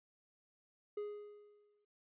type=tone with exponential decay; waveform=triangle; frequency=415.3 Hz; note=G#4; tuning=in tune; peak=-35 dBFS; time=0.97-1.85 s; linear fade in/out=5 ms; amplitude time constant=190 ms; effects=resampled to 8000 Hz